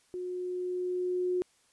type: tone with level ramp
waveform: sine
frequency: 362 Hz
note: F#4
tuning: 38 cents flat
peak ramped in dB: -34 to -26 dBFS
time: 0.14-1.42 s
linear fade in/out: 0 ms
effects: white hiss -67 dBFS RMS until 1.72 s + resampled to 24000 Hz